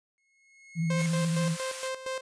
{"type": "tone with exponential growth", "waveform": "45% pulse", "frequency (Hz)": 2171, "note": "C#7", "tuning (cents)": -37, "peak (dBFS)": -33, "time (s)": [0.18, 1.06], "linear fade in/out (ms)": 0, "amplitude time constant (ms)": 190}
{"type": "tone with vibrato", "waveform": "sine", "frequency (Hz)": 164.81, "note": "E3", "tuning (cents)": 0, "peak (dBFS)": -25, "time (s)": [0.75, 1.57], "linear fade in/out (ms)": 50, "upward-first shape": "sine", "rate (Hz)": 14, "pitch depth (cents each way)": 44}
{"type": "tone with tremolo", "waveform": "sawtooth", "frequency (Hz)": 523.3, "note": "C5", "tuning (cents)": 0, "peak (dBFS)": -27, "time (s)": [0.9, 2.21], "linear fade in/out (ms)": 5, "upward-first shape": "square", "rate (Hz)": 4.3, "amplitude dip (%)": 70}
{"type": "high-pass noise", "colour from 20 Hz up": "white", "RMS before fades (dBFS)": -38, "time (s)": [0.96, 1.91], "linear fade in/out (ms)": 50, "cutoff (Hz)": 1000, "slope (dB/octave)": 12}
{"effects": ["resampled to 22050 Hz"]}